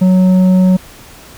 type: tone with tanh clipping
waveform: sine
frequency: 185 Hz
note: F#3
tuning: in tune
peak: -7 dBFS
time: 0.01-0.77 s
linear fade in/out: 10 ms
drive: 7 dB
effects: pink hiss -37 dBFS RMS until 1.37 s